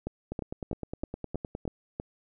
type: two click trains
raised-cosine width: 2 ms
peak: -21 / -19 dBFS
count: 14 / 7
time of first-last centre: 0.32-1.653 / 0.07-1.999 s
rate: 9.75 / 3.11 Hz
effects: none